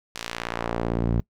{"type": "tone with band-pass filter sweep", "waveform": "sawtooth", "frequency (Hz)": 57.9, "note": "A#1", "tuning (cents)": -11, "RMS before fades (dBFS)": -27, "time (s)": [0.15, 1.2], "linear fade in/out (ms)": 0, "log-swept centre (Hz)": [5200, 140], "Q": 0.7, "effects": ["noise-tail reverb RT60 0.1 s tail -23 dB re dry"]}